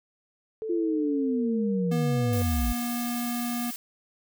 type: tone with pitch glide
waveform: sine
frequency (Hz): 440 to 491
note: A4 to B4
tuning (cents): 0 to -10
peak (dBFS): -30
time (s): 0.62-2.42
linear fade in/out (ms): 0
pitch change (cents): +190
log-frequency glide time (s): 1.1-2.22
type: linear sweep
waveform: sine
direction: down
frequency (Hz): 349.3 to 49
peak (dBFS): -24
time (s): 0.69-2.73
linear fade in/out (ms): 10
type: tone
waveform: square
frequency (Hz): 240.6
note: B3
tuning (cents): -45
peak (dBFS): -29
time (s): 1.91-3.71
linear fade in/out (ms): 10
type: noise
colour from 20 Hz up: blue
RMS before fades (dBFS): -37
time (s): 2.33-3.76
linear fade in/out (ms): 0
effects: none